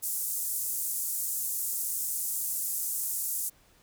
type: band-pass noise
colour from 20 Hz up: white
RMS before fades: -32 dBFS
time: 0.02-3.5 s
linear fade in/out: 20 ms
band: 7400 to 16000 Hz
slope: 24 dB/octave
effects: pink hiss -62 dBFS RMS until 3.82 s